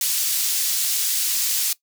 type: high-pass noise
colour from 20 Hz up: pink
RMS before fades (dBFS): -22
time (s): 0.01-1.73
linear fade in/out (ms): 2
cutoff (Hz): 5000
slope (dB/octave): 12
effects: noise-tail reverb RT60 0.1 s tail -19 dB re dry